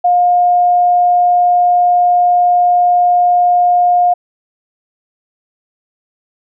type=tone; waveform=sine; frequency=711 Hz; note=F5; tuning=31 cents sharp; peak=-7 dBFS; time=0.04-4.14 s; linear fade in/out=10 ms; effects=none